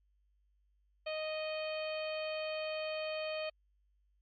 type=harmonic tone; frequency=622.3 Hz; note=D#5; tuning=in tune; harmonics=1 / 2 / 3 / 4 / 5 / 6 / 7; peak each=-37 / -49 / -52 / -44 / -48 / -57 / -50 dBFS; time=1.06-3.5 s; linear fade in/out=10 ms; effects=added 50 Hz sine -70 dBFS peak until 4.21 s + AAC 64 kbps